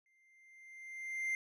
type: tone with exponential growth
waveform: triangle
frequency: 2093 Hz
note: C7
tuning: in tune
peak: -30 dBFS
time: 0.06-1.35 s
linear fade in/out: 1 ms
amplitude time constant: 280 ms
effects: resampled to 32000 Hz